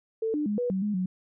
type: tone with pitch steps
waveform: sine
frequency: 445.8 / 298.4 / 207.8 / 488.7 / 190.2 / 208.4 / 184.3 Hz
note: A4 / D4 / G#3 / B4 / F#3 / G#3 / F#3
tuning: +23 / +28 / +1 / -18 / +48 / +6 / -7 cents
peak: -25 dBFS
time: 0.22-1.06 s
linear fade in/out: 5 ms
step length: 120 ms
effects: none